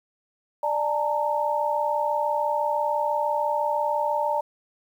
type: tone cluster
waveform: sine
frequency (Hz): 592 / 857 / 917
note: D5 / A5 / A#5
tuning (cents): +14 / -46 / -29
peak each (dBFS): -26 / -28 / -25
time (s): 0.63-4.41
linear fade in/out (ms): 5
effects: 9-bit